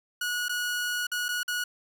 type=tone with dropouts; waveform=sawtooth; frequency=1458 Hz; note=F#6; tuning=26 cents flat; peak=-24 dBFS; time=0.21-1.64 s; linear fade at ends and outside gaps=5 ms; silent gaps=0.484-0.493 / 1.069-1.116 / 1.284-1.288 / 1.432-1.479 s; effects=none